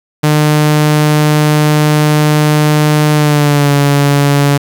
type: tone with pitch glide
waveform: sawtooth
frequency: 151 to 142.53 Hz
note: D3 to C#3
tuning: +48 to +49 cents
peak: -3 dBFS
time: 0.23-4.58 s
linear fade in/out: 10 ms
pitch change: -99 cents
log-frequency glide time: 3.14-3.73 s
effects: 7-bit